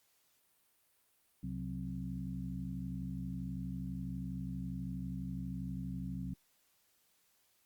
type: harmonic tone with a mistuned harmonic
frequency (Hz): 65.41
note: C2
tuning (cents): 0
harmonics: 1 / 2 / 3 / 4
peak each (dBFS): -46 / -43 / -41 / -46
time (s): 1.43-6.34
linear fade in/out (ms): 5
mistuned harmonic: 3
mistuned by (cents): -120
effects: white hiss -73 dBFS RMS until 7.65 s + Opus 48 kbps